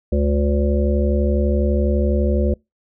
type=harmonic tone; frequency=72 Hz; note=D2; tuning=34 cents flat; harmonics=1 / 3 / 5 / 7 / 8; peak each=-17 / -22 / -24 / -25 / -26 dBFS; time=0.12-2.54 s; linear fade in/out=5 ms; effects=noise-tail reverb RT60 0.2 s tail -25 dB re dry